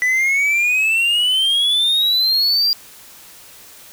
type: exponential sweep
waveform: triangle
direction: up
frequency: 1975.5 to 4800 Hz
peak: -12 dBFS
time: 0.02-2.73 s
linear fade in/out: 0 ms
effects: white hiss -42 dBFS RMS until 3.92 s